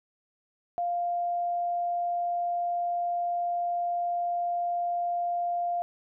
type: tone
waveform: sine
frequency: 698.5 Hz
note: F5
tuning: in tune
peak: -26 dBFS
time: 0.78-5.82 s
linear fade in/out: 0 ms
effects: none